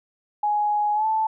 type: tone with pitch glide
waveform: sine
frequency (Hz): 835 to 877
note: G#5 to A5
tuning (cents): +9 to -6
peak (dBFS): -19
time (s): 0.43-1.27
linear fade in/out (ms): 5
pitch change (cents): +85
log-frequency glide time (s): 0.94-1.06
effects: none